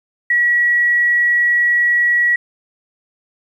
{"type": "tone", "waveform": "sine", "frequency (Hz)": 1925, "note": "B6", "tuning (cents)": -45, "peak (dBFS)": -11, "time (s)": [0.3, 2.36], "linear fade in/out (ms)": 5, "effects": ["8-bit"]}